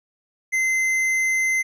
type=tone with tanh clipping; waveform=triangle; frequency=2066 Hz; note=C7; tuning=22 cents flat; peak=-20 dBFS; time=0.52-1.63 s; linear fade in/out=20 ms; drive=14 dB; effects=none